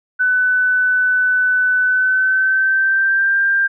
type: tone with pitch glide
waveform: sine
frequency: 1500 to 1589.2 Hz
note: F#6 to G6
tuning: +23 to +23 cents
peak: -12 dBFS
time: 0.19-3.68 s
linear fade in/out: 20 ms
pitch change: +100 cents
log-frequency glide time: 1.81-3.38 s
effects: none